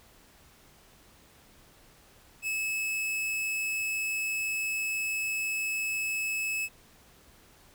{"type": "tone", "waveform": "45% pulse", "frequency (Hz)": 2594, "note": "E7", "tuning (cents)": -28, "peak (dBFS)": -29, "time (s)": [2.42, 6.69], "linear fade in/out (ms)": 50, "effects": ["pink hiss -58 dBFS RMS until 7.74 s"]}